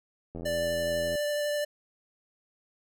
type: click train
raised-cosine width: 2 ms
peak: -26 dBFS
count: 69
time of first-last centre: 0.35-1.154 s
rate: 84.6 Hz
type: tone with vibrato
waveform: square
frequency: 589 Hz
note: D5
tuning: 5 cents sharp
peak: -28 dBFS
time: 0.45-1.65 s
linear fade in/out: 10 ms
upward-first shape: triangle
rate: 12 Hz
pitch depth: 12 cents each way
effects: none